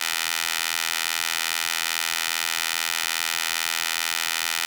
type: tone with high-pass filter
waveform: 15% pulse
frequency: 82.41 Hz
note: E2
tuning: in tune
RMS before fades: -26 dBFS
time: 0-4.66 s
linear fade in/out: 10 ms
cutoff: 2100 Hz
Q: 0.88
effects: none